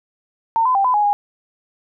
sine tone with pitch steps, 908 / 1015 / 788 / 1006 / 833 / 820 Hz, A#5 / B5 / G5 / B5 / G#5 / G#5, -46 / +47 / +9 / +32 / +5 / -22 cents, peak -13 dBFS, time 0.56-1.13 s, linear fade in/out 0 ms, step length 95 ms, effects none

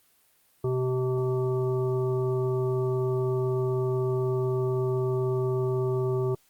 harmonic tone, 128 Hz, C3, 38 cents flat, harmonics 1 / 3 / 5 / 7 / 9, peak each -27 / -26 / -40 / -43 / -41 dBFS, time 0.64-6.35 s, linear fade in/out 5 ms, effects white hiss -64 dBFS RMS until 6.49 s + Opus 32 kbps

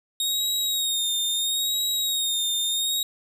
sawtooth tone with vibrato, 3729 Hz, A#7, in tune, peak -20 dBFS, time 0.2-3.03 s, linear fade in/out 2 ms, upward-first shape sine, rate 0.75 Hz, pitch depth 50 cents each way, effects none

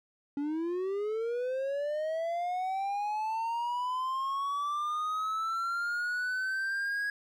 triangle linear sweep, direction up, 280 to 1661.2 Hz, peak -28 dBFS, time 0.37-7.1 s, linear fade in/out 2 ms, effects none

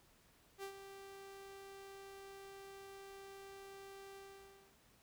sawtooth tone with ADSR envelope, 392 Hz, G4, in tune, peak -39 dBFS, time 0.58-4.77 s, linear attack 52 ms, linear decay 87 ms, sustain -9 dB, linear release 610 ms, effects pink hiss -69 dBFS RMS until 5.02 s

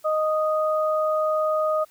sine tone pair together, 621 / 1242 Hz, D#5 / D#6, -3 / -3 cents, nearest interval octave, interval 1200 cents, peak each -21 / -25 dBFS, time 0.04-1.85 s, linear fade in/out 20 ms, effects white hiss -57 dBFS RMS until 1.9 s

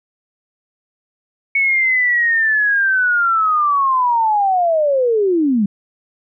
sine linear sweep, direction down, 2223 to 191.4 Hz, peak -12 dBFS, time 1.55-5.66 s, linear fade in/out 5 ms, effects none

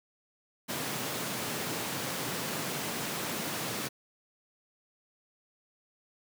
pink high-pass noise, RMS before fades -35 dBFS, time 0.68-3.89 s, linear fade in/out 20 ms, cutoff 130 Hz, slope 24 dB/octave, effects none

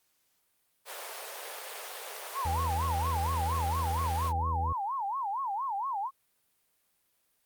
pink high-pass noise, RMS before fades -41 dBFS, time 0.85-4.33 s, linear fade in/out 50 ms, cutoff 440 Hz, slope 48 dB/octave
sine tone with vibrato, 930 Hz, A#5, 4 cents flat, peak -30 dBFS, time 2.33-6.11 s, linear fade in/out 50 ms, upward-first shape sine, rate 4.3 Hz, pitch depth 300 cents each way
harmonic tone, 82.41 Hz, E2, in tune, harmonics 1 / 2 / 3 / 4 / 5 / 6 / 7, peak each -30 / -47 / -50 / -53 / -56 / -46 / -58 dBFS, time 2.45-4.73 s, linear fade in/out 5 ms
effects white hiss -73 dBFS RMS until 7.45 s + Opus 48 kbps

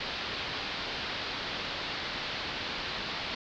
white low-pass noise, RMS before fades -36 dBFS, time 0-3.35 s, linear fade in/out 5 ms, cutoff 4600 Hz, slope 48 dB/octave, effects none

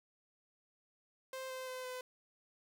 sawtooth tone with pitch steps, 523.3 / 517.6 / 511.9 / 506.4 Hz, C5 / C5 / C5 / B4, 0 / -19 / -38 / +43 cents, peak -38 dBFS, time 1.33-2.01 s, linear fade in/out 2 ms, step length 170 ms, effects none

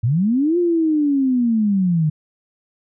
sine linear two-way sweep, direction up then down, 103.83 to 355.4 to 149 Hz, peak -14 dBFS, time 0.03-2.1 s, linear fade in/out 10 ms, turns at 0.58 s, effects none

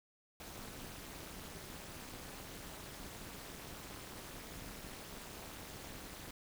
pink noise with amplitude modulation, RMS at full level -45 dBFS, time 0.4-6.31 s, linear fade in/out 2 ms, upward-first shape sine, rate 230 Hz, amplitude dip 100%, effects none

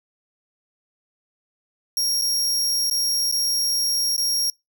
sawtooth tone with dropouts, 5588 Hz, F8, in tune, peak -17 dBFS, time 1.97-4.5 s, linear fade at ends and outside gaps 1 ms, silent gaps 2.214-2.22 / 2.899-2.911 / 3.314-3.324 / 4.164-4.179 s, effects noise-tail reverb RT60 0.2 s tail -26 dB re dry

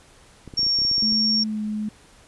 clicks, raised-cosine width 3 ms, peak -25 dBFS, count 12, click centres 0.477 / 0.538 / 0.593 / 0.631 / 0.666 / 0.788 / 0.818 / 0.85 / 0.914 / 0.981 / 1.028 / 1.124 s
sine tone, 5520 Hz, F8, 21 cents flat, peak -18 dBFS, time 0.57-1.44 s, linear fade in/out 10 ms
sine tone with pitch glide, 217.3 to 212.7 Hz, A3 to G#3, -21 to +42 cents, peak -24 dBFS, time 1.02-1.89 s, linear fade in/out 5 ms, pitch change -37 cents, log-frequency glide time 1.44-1.61 s
effects pink hiss -52 dBFS RMS until 2.27 s + resampled to 24000 Hz

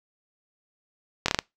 slowing click train, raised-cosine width 0.2 ms, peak -4 dBFS, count 5, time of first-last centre 1.26-1.389 s, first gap 23 ms, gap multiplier 1.23, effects noise-tail reverb RT60 0.2 s tail -25 dB re dry

